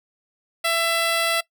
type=tone; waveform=10% pulse; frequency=668 Hz; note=E5; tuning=23 cents sharp; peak=-11 dBFS; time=0.64-1.41 s; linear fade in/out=10 ms; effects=noise-tail reverb RT60 0.1 s tail -20 dB re dry